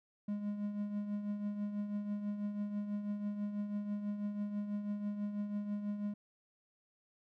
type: tone with tremolo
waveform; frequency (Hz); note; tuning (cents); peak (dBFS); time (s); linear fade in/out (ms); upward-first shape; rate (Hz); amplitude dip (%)
triangle; 206.1; G#3; -13; -31; 0.28-6.14; 5; triangle; 6.1; 60
effects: none